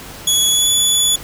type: tone with pitch glide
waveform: 20% pulse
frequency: 3379 to 3432 Hz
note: G#7 to A7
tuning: +29 to -44 cents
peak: -6 dBFS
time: 0.27-1.16 s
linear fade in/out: 5 ms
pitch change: +27 cents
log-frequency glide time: 0.49-0.69 s
effects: pink hiss -34 dBFS RMS until 1.23 s